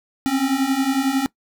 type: beating tone pair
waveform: square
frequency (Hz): 261.6 / 272.6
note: C4 / C#4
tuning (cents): 0 / -29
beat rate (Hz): 11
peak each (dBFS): -23 / -20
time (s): 0.26-1.26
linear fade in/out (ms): 0
effects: noise-tail reverb RT60 0.1 s tail -21 dB re dry